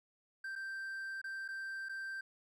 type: tone with dropouts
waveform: triangle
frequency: 1568 Hz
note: G6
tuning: in tune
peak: -38 dBFS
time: 0.44-2.21 s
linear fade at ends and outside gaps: 5 ms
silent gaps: 0.555-0.559 / 1.216-1.241 / 1.48-1.486 / 1.887-1.893 s
effects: none